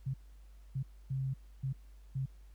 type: tone bursts at uneven times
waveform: sine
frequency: 133.5 Hz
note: C3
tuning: 35 cents sharp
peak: -32 dBFS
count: 5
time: 0.06-0.14 / 0.75-0.83 / 1.1-1.34 / 1.63-1.73 / 2.15-2.26 s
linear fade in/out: 10 ms
effects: added 50 Hz sine -52 dBFS peak until 2.54 s + pink hiss -71 dBFS RMS until 2.54 s